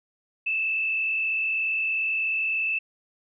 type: tone with frequency modulation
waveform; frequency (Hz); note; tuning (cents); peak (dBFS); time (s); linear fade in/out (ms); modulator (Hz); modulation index
sine; 2628; E7; -6; -23; 0.46-2.79; 10; 43.1; 1.2
effects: none